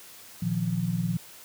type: chord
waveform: sine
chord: Bb suspended fourth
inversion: none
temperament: equal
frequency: 116.54 / 155.56 / 174.61 Hz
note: Bb2 / Eb3 / F3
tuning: 0 / 0 / 0 cents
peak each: -31 / -31 / -27 dBFS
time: 0.42-1.17 s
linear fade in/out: 5 ms
effects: white hiss -48 dBFS RMS until 1.44 s + high-pass 60 Hz 12 dB/octave